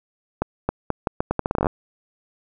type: accelerating click train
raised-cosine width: 1 ms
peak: -6 dBFS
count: 16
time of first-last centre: 0.42-1.668 s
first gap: 270 ms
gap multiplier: 0.79
effects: none